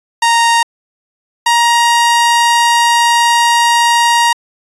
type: tone pair in turn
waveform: sawtooth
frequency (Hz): 931 / 941.3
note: A#5 / A#5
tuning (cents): -2 / +17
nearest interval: unison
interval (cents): 19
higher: second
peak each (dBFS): -4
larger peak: neither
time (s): 0.22-0.63 / 1.46-4.33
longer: second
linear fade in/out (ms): 5
effects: resampled to 24000 Hz